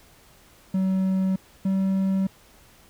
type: tone pair in turn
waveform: triangle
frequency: 189.4 / 192.04 Hz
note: F#3 / G3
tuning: +41 / -35 cents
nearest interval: unison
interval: 24 cents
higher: second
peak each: -18 dBFS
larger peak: neither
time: 0.74-1.36 / 1.65-2.27 s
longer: neither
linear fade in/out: 5 ms
effects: pink hiss -54 dBFS RMS until 2.89 s